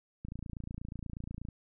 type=click train; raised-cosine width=5 ms; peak=-28 dBFS; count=36; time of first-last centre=0.25-1.487 s; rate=28.3 Hz; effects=none